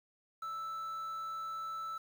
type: tone with quantisation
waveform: triangle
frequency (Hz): 1318.5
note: E6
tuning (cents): 0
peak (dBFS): -36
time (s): 0.42-1.98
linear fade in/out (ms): 5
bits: 10
effects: none